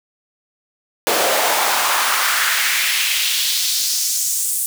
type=noise with high-pass filter sweep; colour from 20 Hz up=pink; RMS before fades=-18 dBFS; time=1.07-4.66 s; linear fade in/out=0 ms; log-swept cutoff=490 to 9400 Hz; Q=1.9; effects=none